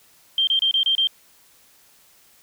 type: tone bursts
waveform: sine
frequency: 3164 Hz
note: G7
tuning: 15 cents sharp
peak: -16 dBFS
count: 6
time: 0.38-1.072 s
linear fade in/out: 2 ms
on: 92 ms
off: 28 ms
effects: white hiss -55 dBFS RMS until 2.42 s